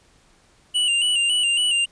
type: tone with vibrato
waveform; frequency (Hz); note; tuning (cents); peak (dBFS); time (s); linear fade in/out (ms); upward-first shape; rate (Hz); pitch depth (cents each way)
square; 2871; F7; +47; -18; 0.74-1.86; 20; square; 3.6; 48
effects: pink hiss -57 dBFS RMS until 1.91 s + resampled to 22050 Hz